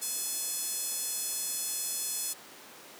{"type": "tone with high-pass filter", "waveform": "5% pulse", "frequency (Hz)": 857, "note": "A5", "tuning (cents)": -46, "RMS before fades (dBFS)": -34, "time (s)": [0.01, 2.34], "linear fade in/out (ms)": 20, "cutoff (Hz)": 6900, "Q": 0.54, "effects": ["pink hiss -49 dBFS RMS until 2.99 s", "high-pass 300 Hz 12 dB/octave"]}